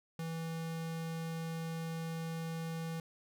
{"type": "tone", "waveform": "square", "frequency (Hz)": 163.8, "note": "E3", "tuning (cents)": -11, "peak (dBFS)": -38, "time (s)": [0.19, 3], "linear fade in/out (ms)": 2, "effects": []}